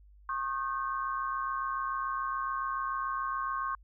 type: tone cluster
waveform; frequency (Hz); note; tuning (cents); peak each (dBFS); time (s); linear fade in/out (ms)
sine; 1088 / 1215 / 1546; C#6 / D#6 / G6; -33 / -42 / -24; -32 / -38 / -39; 0.29-3.75; 2
effects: added 50 Hz sine -54 dBFS peak until 3.83 s